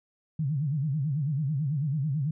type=tone with vibrato; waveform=sine; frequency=144.9 Hz; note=D3; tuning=23 cents flat; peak=-25 dBFS; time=0.39-2.31 s; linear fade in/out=5 ms; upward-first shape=sine; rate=9.1 Hz; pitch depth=180 cents each way; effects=none